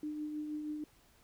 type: tone with tremolo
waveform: sine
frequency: 302 Hz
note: D4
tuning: 48 cents sharp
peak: -35 dBFS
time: 0.03-0.84 s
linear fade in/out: 2 ms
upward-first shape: triangle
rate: 6.3 Hz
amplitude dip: 40%
effects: pink hiss -66 dBFS RMS until 1.23 s